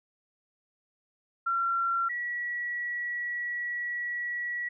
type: tone pair in turn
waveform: sine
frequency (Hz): 1366 / 1931.8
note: F6 / B6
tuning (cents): -39 / -39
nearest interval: tritone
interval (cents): 600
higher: second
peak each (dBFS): -25 / -30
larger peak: first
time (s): 1.46-2.09 / 2.09-4.69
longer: second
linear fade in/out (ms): 10
effects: none